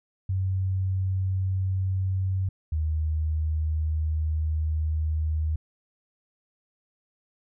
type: tone pair in turn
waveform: sine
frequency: 94.4 / 78.04 Hz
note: F#2 / D#2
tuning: +35 / +6 cents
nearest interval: minor third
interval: 329 cents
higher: first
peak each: -23 dBFS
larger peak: neither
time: 0.29-2.49 / 2.72-5.56 s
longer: second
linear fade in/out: 5 ms
effects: none